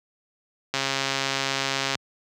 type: click train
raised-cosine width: 0.2 ms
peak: -7 dBFS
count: 166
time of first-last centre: 0.74-1.953 s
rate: 136 Hz
effects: high-pass 100 Hz 12 dB/octave